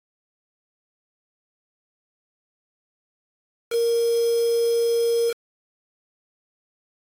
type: tone with quantisation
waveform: sine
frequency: 466.2 Hz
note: A#4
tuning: in tune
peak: -18 dBFS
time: 3.7-5.34 s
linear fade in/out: 50 ms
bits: 5
effects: AAC 48 kbps